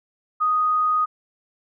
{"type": "tone", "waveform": "sine", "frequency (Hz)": 1244.5, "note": "D#6", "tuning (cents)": 0, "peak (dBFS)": -17, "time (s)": [0.4, 1.06], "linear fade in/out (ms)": 20, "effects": []}